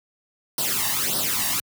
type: noise with flanger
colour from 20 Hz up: white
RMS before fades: -24 dBFS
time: 0.58-1.6 s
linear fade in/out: 2 ms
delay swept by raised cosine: 0.21 to 1.08 ms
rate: 1.7 Hz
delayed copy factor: +0.8
effects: high-pass 80 Hz 12 dB/octave

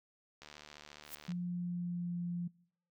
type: click train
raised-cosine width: 0.2 ms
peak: -33 dBFS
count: 68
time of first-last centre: 0.42-1.319 s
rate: 74.5 Hz
type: noise with exponential growth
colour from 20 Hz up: blue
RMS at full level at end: -40 dBFS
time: 1.03-1.15 s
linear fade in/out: 5 ms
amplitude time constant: 25 ms
type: tone with pitch glide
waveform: sine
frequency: 176.6 to 174.17 Hz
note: F3 to F3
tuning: +20 to -4 cents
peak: -35 dBFS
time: 1.28-2.48 s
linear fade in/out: 10 ms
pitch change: -24 cents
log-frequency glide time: 1.44-2.18 s
effects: noise-tail reverb RT60 0.7 s tail -25 dB re dry

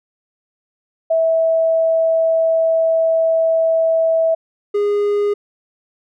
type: tone pair in turn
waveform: sine / triangle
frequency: 652 / 410.7 Hz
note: E5 / G#4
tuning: -19 / -19 cents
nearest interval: minor sixth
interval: 800 cents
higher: first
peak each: -12 dBFS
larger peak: neither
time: 1.1-4.35 / 4.74-5.34 s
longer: first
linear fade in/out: 10 ms
effects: none

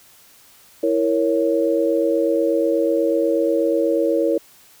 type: chord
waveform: sine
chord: A# diminished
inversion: second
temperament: equal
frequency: 329.6 / 466.2 / 554.4 Hz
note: E4 / A#4 / C#5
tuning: 0 / 0 / 0 cents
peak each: -20 dBFS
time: 0.83-4.38 s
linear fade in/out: 5 ms
effects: white hiss -50 dBFS RMS until 4.8 s

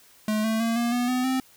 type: tone with pitch steps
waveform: square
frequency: 214.5 / 221.6 / 228.8 / 236.4 / 244.1 / 252.2 / 260.4 Hz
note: A3 / A3 / A#3 / A#3 / B3 / B3 / C4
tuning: -44 / +13 / -32 / +24 / -20 / +36 / -8 cents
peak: -23 dBFS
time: 0.28-1.4 s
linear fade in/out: 2 ms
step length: 160 ms
effects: white hiss -55 dBFS RMS until 1.56 s

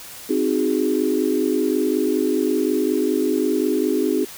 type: chord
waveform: sine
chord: Ab dominant seventh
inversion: first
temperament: equal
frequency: 261.6 / 311.1 / 370 / 415.3 Hz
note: C4 / Eb4 / Gb4 / Ab4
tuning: 0 / 0 / 0 / 0 cents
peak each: -23 / -22 / -23 / -23 dBFS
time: 0.29-4.25 s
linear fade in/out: 10 ms
effects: white hiss -38 dBFS RMS until 4.37 s

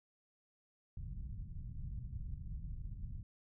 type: low-pass noise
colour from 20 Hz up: pink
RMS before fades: -44 dBFS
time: 0.97-3.23 s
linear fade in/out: 5 ms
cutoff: 140 Hz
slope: 24 dB/octave
effects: none

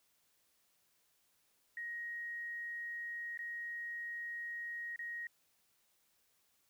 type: tone with dropouts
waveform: sine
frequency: 1882 Hz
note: A#6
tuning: 16 cents sharp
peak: -40 dBFS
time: 1.77-5.27 s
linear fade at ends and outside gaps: 2 ms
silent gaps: 3.375-3.39 / 4.961-4.991 s
effects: white hiss -75 dBFS RMS until 6.69 s

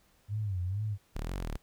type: tone with vibrato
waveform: sine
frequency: 98 Hz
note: G2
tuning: in tune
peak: -30 dBFS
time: 0.28-0.98 s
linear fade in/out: 50 ms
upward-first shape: sine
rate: 2.2 Hz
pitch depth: 170 cents each way
type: exponential two-way sweep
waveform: sawtooth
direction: up then down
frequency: 33.27 to 48.64 to 33.27 Hz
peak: -30 dBFS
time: 1.15-1.57 s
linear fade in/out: 10 ms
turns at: 1.35 s
effects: pink hiss -67 dBFS RMS until 1.62 s

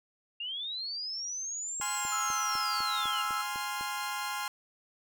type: linear two-way sweep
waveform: sine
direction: up then down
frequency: 2757 to 7940 to 2757 Hz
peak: -34 dBFS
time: 0.4-3.22 s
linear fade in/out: 5 ms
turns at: 1.91 s
type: click train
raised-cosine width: 2 ms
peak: -34 dBFS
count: 9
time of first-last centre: 1.8-3.81 s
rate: 3.98 Hz
type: chord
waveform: sawtooth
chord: F minor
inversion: first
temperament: equal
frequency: 830.6 / 1046.5 / 1396.9 Hz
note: Ab5 / C6 / F6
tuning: 0 / 0 / 0 cents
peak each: -34 / -33 / -35 dBFS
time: 1.81-4.48 s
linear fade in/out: 2 ms
type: tone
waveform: sine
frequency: 1320 Hz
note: E6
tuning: 2 cents sharp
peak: -32 dBFS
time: 2.12-3.42 s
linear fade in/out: 5 ms
effects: none

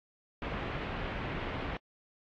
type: low-pass noise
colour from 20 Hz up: pink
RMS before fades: -37 dBFS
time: 0.42-1.77 s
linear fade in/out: 2 ms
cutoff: 2800 Hz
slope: 24 dB/octave
effects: AAC 48 kbps

